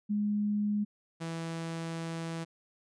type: tone pair in turn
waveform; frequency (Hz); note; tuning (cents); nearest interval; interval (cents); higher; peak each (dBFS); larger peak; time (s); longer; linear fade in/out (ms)
sine / sawtooth; 207.7 / 164.85; G#3 / E3; 0 / 0; major third; 400; first; -27 / -31; first; 0.09-0.85 / 1.2-2.45; second; 20
effects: resampled to 22050 Hz